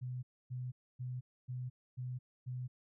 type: tone bursts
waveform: sine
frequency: 125.8 Hz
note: B2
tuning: 32 cents sharp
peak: -38 dBFS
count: 6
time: 0.01-2.68 s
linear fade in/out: 20 ms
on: 220 ms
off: 270 ms
effects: none